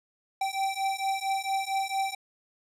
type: beating tone pair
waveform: square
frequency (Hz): 775 / 779.4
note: G5 / G5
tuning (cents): -20 / -10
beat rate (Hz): 4.4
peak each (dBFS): -31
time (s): 0.41-2.15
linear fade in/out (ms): 5
effects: low-pass 11000 Hz 12 dB/octave